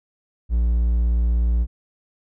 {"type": "tone", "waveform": "triangle", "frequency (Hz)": 58.27, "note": "A#1", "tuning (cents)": 0, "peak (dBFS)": -14, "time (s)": [0.49, 1.67], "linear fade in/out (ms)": 50, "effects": []}